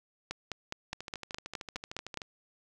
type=two click trains; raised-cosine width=0.2 ms; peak=-18 / -23 dBFS; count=10 / 18; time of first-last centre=0.31-2.173 / 0.93-2.218 s; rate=4.83 / 13.2 Hz; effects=none